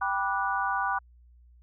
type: chord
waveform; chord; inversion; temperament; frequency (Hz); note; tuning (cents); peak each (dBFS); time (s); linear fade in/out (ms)
sine; G major seventh; none; just; 784 / 980 / 1176 / 1470; G5 / B5 / D6 / F#6; 0 / -14 / +2 / -12; -31; 0.01-0.99; 10
effects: added 60 Hz sine -53 dBFS peak until 1.62 s